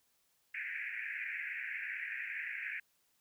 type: band-pass noise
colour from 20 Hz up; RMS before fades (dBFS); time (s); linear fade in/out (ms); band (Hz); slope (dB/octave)
pink; -41; 0.54-2.8; 5; 1600 to 2500; 96
effects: white hiss -75 dBFS RMS until 3.2 s